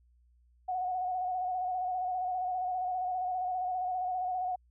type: tone with vibrato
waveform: sine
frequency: 734 Hz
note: F#5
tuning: 14 cents flat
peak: -30 dBFS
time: 0.68-4.56 s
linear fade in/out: 10 ms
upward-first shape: square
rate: 15 Hz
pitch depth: 29 cents each way
effects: added 60 Hz sine -62 dBFS peak until 4.7 s